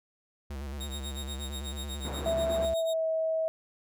square tone with vibrato, 69.5 Hz, C#2, 5 cents sharp, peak -36 dBFS, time 0.5-2.74 s, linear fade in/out 5 ms, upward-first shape square, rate 9 Hz, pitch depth 71 cents each way
sawtooth tone with tremolo, 3729 Hz, A#7, in tune, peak -34 dBFS, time 0.8-2.94 s, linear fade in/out 10 ms, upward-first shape sine, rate 8.2 Hz, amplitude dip 90%
pink band-pass noise, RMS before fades -39 dBFS, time 2.05-2.65 s, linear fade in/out 0 ms, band 150 to 1100 Hz, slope 12 dB/octave
sine tone with pitch glide, 659.3 to 642.8 Hz, E5 to E5, 0 to -44 cents, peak -26 dBFS, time 2.26-3.48 s, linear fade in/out 0 ms, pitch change -44 cents, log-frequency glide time 2.68-3.07 s
effects none

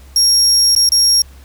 35% pulse tone with dropouts, 5580 Hz, F8, 2 cents flat, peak -6 dBFS, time 0.16-1.22 s, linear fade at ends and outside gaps 2 ms, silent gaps 0.751-0.762 / 0.891-0.919 s, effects added 67 Hz sine -37 dBFS peak until 1.44 s + pink hiss -47 dBFS RMS until 1.44 s

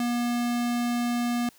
square tone, 240 Hz, B3, 49 cents flat, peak -25 dBFS, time 0-1.49 s, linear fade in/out 2 ms, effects white hiss -57 dBFS RMS until 1.58 s

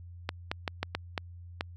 clicks, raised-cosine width 0.3 ms, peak -14 dBFS, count 7, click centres 0.291 / 0.515 / 0.678 / 0.83 / 0.95 / 1.178 / 1.609 s, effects added 87 Hz sine -44 dBFS peak until 1.76 s

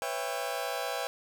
sawtooth chord, C# half-diminished seventh, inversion third, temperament just, 498.9 / 554.4 / 665.2 / 798.3 Hz, B4 / C#5 / E5 / G5, +17 / 0 / +16 / +31 cents, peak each -34 / -34 / -33 / -33 dBFS, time 0.02-1.07 s, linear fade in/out 0 ms, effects none

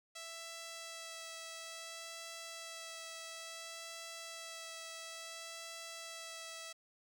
5% pulse tone with vibrato, 659.3 Hz, E5, in tune, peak -34 dBFS, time 0.15-6.73 s, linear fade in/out 10 ms, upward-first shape sine, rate 0.58 Hz, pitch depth 10 cents each way, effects none

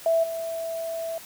sine tone with level steps, 659.3 Hz, E5, in tune, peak -18 / -28 dBFS, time 0.06-1.18 s, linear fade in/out 2 ms, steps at 0.23 s, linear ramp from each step 10 ms, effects white hiss -44 dBFS RMS until 1.25 s

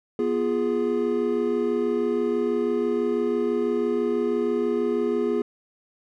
triangle chord, F diminished, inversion second, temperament equal with one note detuned, 243.5 / 349.2 / 415.3 Hz, Cb4 / F4 / Ab4, -24 / 0 / 0 cents, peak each -25 / -25 / -22 dBFS, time 0.19-5.42 s, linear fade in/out 2 ms, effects none

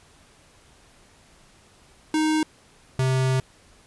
square tone pair in turn, 311.1 / 130.8 Hz, D#4 / C3, 0 / 0 cents, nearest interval octave + minor third, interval 1500 cents, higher first, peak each -20 dBFS, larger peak neither, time 2.14-2.43 / 2.99-3.4 s, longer second, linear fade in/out 2 ms, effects pink hiss -55 dBFS RMS until 3.86 s + resampled to 24000 Hz

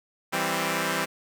5% pulse chord, C major, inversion first, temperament equal, 164.81 / 196 / 261.6 Hz, E3 / G3 / C4, 0 / 0 / 0 cents, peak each -18 dBFS, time 0.32-1.06 s, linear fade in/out 20 ms, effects none

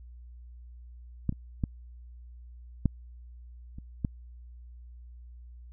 clicks, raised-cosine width 5 ms, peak -14 / -26 / -15 / -11 / -30 / -15 dBFS, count 6, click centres 1.293 / 1.325 / 1.638 / 2.857 / 3.785 / 4.048 s, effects added 60 Hz sine -45 dBFS peak until 5.72 s

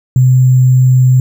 sine tone with sample-and-hold, 128.4 Hz, C3, 32 cents flat, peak -4 dBFS, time 0.16-1.2 s, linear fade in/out 2 ms, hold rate 7350 Hz, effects none

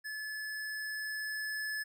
square tone with level ramp, 1723 Hz, A6, 37 cents flat, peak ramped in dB -39 to -35 dBFS, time 0.04-1.84 s, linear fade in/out 20 ms, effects none

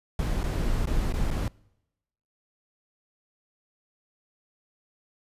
brown noise with dropouts, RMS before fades -26 dBFS, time 0.19-1.48 s, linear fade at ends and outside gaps 2 ms, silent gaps 0.433-0.439 / 0.856-0.871 / 1.125-1.138 / 1.305-1.311 s, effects noise-tail reverb RT60 0.9 s tail -25 dB re dry + resampled to 32000 Hz

